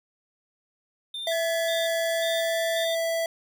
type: tone bursts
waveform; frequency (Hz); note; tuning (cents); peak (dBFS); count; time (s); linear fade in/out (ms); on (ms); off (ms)
triangle; 3595; A7; +36; -30; 4; 1.14-2.95; 5; 190; 350
type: tone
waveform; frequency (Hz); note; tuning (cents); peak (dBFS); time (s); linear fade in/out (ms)
square; 661; E5; +5; -25; 1.27-3.26; 2
type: tone with pitch glide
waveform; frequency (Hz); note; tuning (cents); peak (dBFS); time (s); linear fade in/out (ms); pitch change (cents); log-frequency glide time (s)
30% pulse; 1708 to 1759.1; G#6 to A6; +48 to -1; -30; 1.31-2.85; 10; +51; 2.01-2.62
effects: none